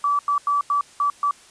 sine tone bursts at uneven times, 1153 Hz, D6, 32 cents flat, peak -17 dBFS, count 6, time 0.04-0.19 / 0.28-0.38 / 0.47-0.61 / 0.7-0.81 / 1-1.1 / 1.23-1.31 s, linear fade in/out 2 ms, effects white hiss -49 dBFS RMS until 1.5 s + resampled to 22050 Hz

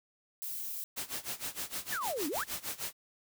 violet noise, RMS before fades -39 dBFS, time 0.42-0.84 s, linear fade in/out 0 ms
white noise with tremolo, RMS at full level -36 dBFS, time 0.96-2.93 s, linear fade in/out 20 ms, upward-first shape sine, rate 6.5 Hz, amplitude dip 90%
sine exponential two-way sweep, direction down then up, 1854 to 269.1 to 1854 Hz, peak -33 dBFS, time 1.92-2.44 s, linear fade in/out 5 ms, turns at 2.28 s
effects none

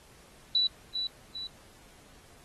sine tone with echo, 3951 Hz, B7, in tune, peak -23 dBFS, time 0.55-0.67 s, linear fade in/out 2 ms, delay 400 ms, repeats 2, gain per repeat -6 dB, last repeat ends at 1.47 s, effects pink hiss -57 dBFS RMS until 2.44 s + AAC 32 kbps

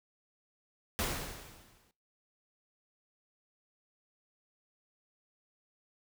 pink noise with exponential decay, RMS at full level -31 dBFS, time 0.99-1.91 s, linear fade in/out 0 ms, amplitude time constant 200 ms, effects noise-tail reverb RT60 0.3 s tail -20 dB re dry

